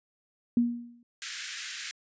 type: tone with exponential decay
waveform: sine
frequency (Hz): 238.2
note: A#3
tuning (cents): +38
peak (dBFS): -18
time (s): 0.57-1.03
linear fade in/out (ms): 2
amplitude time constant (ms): 99
type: high-pass noise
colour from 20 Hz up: pink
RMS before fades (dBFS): -37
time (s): 1.22-1.91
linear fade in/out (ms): 0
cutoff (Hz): 1500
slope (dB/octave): 48
effects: resampled to 16000 Hz